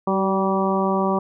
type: harmonic tone with a mistuned harmonic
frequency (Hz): 193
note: G3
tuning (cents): -27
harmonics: 1 / 2 / 3 / 4 / 5 / 6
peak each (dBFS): -22 / -24 / -26 / -27 / -26 / -27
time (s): 0.07-1.19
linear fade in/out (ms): 5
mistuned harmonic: 2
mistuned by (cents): -23
effects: none